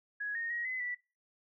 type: tone with pitch steps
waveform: sine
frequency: 1671 / 1850 / 1893 / 2028 / 1963 Hz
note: G#6 / A#6 / A#6 / B6 / B6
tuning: +10 / -14 / +26 / +45 / -11 cents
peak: -34 dBFS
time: 0.2-0.95 s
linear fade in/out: 10 ms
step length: 150 ms
effects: noise-tail reverb RT60 0.3 s tail -19 dB re dry